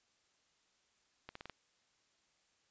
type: accelerating click train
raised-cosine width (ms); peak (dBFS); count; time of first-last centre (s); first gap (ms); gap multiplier
0.3; -30; 5; 1.29-1.497; 64; 0.86
effects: white hiss -75 dBFS RMS until 2.7 s + resampled to 16000 Hz